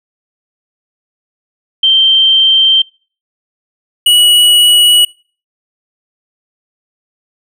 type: tone pair in turn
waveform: sine / square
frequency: 3136 / 2926 Hz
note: G7 / F#7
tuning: 0 / -20 cents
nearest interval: minor second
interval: 120 cents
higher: first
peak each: -5 dBFS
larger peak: neither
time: 1.83-2.82 / 4.06-5.05 s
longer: neither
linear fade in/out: 5 ms
effects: noise-tail reverb RT60 0.4 s tail -25 dB re dry